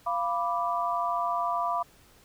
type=chord; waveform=sine; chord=B diminished; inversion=second; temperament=equal with one note detuned; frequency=693.2 / 987.8 / 1174.7 Hz; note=F5 / B5 / D6; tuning=-13 / 0 / 0 cents; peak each=-30 dBFS; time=0.06-1.83 s; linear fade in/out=10 ms; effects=pink hiss -58 dBFS RMS until 2.24 s